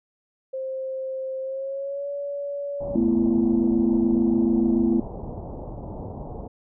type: tone with pitch glide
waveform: sine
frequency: 527 to 568.1 Hz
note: C5 to C#5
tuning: +12 to +42 cents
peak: -27 dBFS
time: 0.53-2.96 s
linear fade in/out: 10 ms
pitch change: +130 cents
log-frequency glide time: 1.41-2.09 s
type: low-pass noise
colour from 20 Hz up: pink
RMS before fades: -35 dBFS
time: 2.8-6.48 s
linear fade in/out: 10 ms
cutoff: 890 Hz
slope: 48 dB/octave
type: chord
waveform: sine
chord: A suspended second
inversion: none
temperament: equal with one note detuned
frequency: 220 / 246.9 / 336.4 Hz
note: A3 / B3 / E4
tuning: 0 / 0 / +35 cents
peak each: -22 dBFS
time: 2.95-5 s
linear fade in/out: 5 ms
effects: none